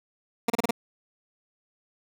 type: tone bursts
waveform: 15% pulse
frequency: 233.1 Hz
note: A#3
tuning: in tune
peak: -14 dBFS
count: 5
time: 0.48-0.709 s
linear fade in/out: 5 ms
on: 21 ms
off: 31 ms
effects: none